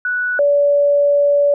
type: tone pair in turn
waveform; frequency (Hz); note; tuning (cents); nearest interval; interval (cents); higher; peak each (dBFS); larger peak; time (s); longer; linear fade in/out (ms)
sine; 1477 / 574.1; F#6 / D5; -3 / -39; octave + major third; 1636; first; -16 / -10; second; 0.05-0.39 / 0.39-1.54; second; 2
effects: none